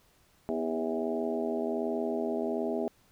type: harmonic tone with a mistuned harmonic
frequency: 81.3 Hz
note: E2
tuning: 23 cents flat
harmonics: 3 / 4 / 5 / 6 / 7 / 8 / 9 / 10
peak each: -34 / -38 / -33 / -44 / -42 / -35 / -47 / -44 dBFS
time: 0.49-2.88 s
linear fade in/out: 0 ms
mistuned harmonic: 4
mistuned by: -28 cents
effects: pink hiss -65 dBFS RMS until 3.11 s

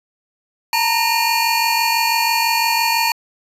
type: tone cluster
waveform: square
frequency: 898 / 944 / 1846 / 2417 / 4423 Hz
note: A5 / A#5 / A#6 / D7 / C#8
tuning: +35 / +22 / -17 / +49 / -5 cents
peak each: -21 / -21 / -28 / -22 / -22 dBFS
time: 0.73-3.12 s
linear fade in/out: 2 ms
effects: resampled to 32000 Hz

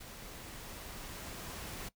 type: noise with level ramp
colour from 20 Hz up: pink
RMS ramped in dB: -49 to -43 dBFS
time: 0-1.89 s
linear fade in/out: 10 ms
effects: noise-tail reverb RT60 0.1 s tail -19 dB re dry

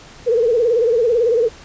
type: tone with vibrato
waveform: sine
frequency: 466.9 Hz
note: A#4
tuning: 3 cents sharp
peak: -12 dBFS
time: 0.26-1.49 s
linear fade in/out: 20 ms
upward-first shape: sine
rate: 18 Hz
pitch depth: 110 cents each way
effects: pink hiss -41 dBFS RMS until 1.64 s + resampled to 16000 Hz

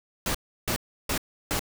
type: noise bursts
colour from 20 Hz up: pink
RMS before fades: -27 dBFS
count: 4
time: 0.26-1.594 s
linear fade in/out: 2 ms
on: 86 ms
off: 330 ms
effects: none

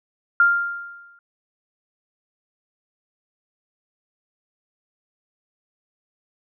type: tone with exponential decay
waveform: sine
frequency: 1396.9 Hz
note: F6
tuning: in tune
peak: -10 dBFS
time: 0.4-1.19 s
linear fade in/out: 2 ms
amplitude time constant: 170 ms
effects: none

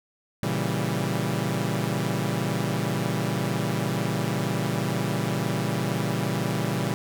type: chord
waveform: sawtooth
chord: A# diminished seventh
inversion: none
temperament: equal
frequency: 116.54 / 138.59 / 164.81 / 196 Hz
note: A#2 / C#3 / E3 / G3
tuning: 0 / 0 / 0 / 0 cents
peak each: -26 dBFS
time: 0.43-6.94 s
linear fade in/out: 0 ms
effects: none

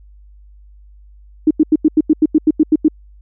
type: tone bursts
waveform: sine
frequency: 309.3 Hz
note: D#4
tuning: 10 cents flat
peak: -6 dBFS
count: 12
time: 1.47-2.883 s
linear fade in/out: 5 ms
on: 38 ms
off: 87 ms
effects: added 50 Hz sine -40 dBFS peak until 3.21 s

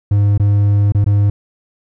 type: tone with dropouts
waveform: triangle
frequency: 101.9 Hz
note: G#2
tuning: 32 cents flat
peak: -7 dBFS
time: 0.11-1.3 s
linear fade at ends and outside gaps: 5 ms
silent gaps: 0.378-0.397 / 0.922-0.947 / 1.044-1.062 s
effects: none

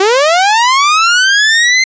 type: linear sweep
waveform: sawtooth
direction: up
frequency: 370 to 2091 Hz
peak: -3 dBFS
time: 0-1.84 s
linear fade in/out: 5 ms
effects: resampled to 16000 Hz

